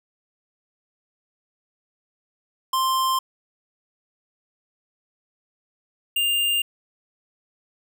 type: tone pair in turn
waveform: square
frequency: 1050 / 2803 Hz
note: C6 / F7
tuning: +6 / +6 cents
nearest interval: octave + perfect fourth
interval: 1700 cents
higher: second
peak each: -20 dBFS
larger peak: neither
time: 2.73-3.19 / 6.16-6.62 s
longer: neither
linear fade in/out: 5 ms
effects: none